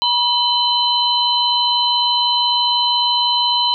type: tone cluster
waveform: sine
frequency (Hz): 966 / 3041 / 4037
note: B5 / F#7 / B7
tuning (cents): -39 / +47 / +37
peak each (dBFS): -18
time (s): 0.02-3.74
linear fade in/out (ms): 0
effects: none